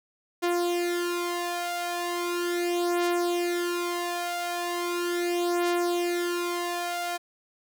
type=beating tone pair; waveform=sawtooth; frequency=349.2 / 349.58 Hz; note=F4 / F4; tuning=0 / +2 cents; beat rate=0.38 Hz; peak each=-24 / -26 dBFS; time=0.42-7.18 s; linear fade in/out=20 ms; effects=none